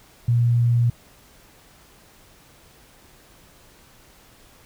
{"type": "tone", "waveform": "sine", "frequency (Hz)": 119, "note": "A#2", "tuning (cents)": 36, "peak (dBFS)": -15, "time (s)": [0.28, 0.9], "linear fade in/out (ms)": 5, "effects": ["pink hiss -52 dBFS RMS until 4.65 s"]}